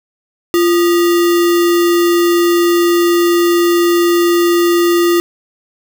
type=tone with sample-and-hold; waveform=sine; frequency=345.4 Hz; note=F4; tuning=19 cents flat; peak=-8 dBFS; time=0.54-5.2 s; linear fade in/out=0 ms; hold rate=1575 Hz; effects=none